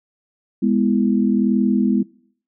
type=chord; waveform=sine; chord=E major; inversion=first; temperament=just; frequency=206 / 247.2 / 329.6 Hz; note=G#3 / B3 / E4; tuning=-14 / +2 / 0 cents; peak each=-17 / -18 / -23 dBFS; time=0.62-2.03 s; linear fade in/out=10 ms; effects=noise-tail reverb RT60 0.6 s tail -23 dB re dry